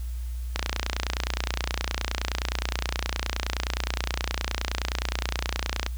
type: click train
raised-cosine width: 0.2 ms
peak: -8 dBFS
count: 158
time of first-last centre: 0.56-5.864 s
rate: 29.6 Hz
effects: added 60 Hz sine -29 dBFS peak until 5.97 s + white hiss -52 dBFS RMS until 5.97 s